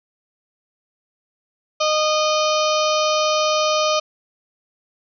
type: harmonic tone with a mistuned harmonic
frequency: 615 Hz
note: D#5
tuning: 20 cents flat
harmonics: 1 / 2 / 4 / 5 / 6 / 7 / 8 / 9 / 10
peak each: -19 / -21 / -28 / -27 / -31 / -30 / -31 / -33 / -30 dBFS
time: 1.8-4 s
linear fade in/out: 10 ms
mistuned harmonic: 10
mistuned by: -59 cents
effects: none